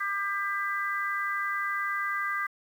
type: harmonic tone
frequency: 398.7 Hz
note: G4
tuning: 29 cents sharp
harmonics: 3 / 4 / 5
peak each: -31 / -32 / -33 dBFS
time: 0-2.47 s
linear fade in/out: 10 ms
effects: 9-bit